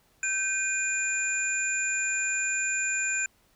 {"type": "tone cluster", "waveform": "sine", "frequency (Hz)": [1554, 2455, 7140], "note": ["G6", "D#7", "A8"], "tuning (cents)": [-16, -24, 24], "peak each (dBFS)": -30, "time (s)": [0.23, 3.26], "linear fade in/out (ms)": 2, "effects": ["pink hiss -65 dBFS RMS until 3.55 s"]}